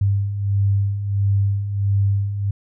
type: beating tone pair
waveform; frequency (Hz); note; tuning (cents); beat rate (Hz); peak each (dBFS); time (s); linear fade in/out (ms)
sine; 98.5 / 100; G2 / G2; +9 / +35; 1.5; -24 / -17; 0.01-2.51; 5
effects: none